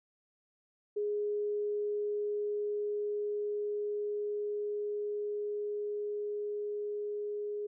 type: tone with level ramp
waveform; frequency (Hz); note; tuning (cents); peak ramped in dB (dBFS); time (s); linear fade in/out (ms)
sine; 415.3; G#4; 0; -30 to -34; 0.96-7.67; 10
effects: none